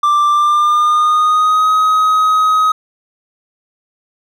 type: tone with pitch glide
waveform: triangle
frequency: 1179 to 1263.6 Hz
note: D6 to D#6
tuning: +6 to +26 cents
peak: -7 dBFS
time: 0.03-2.72 s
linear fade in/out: 5 ms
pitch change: +120 cents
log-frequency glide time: 0.29-1.7 s
effects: none